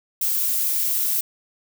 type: noise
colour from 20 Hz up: violet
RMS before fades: -22 dBFS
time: 0.21-1.21 s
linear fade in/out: 5 ms
effects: none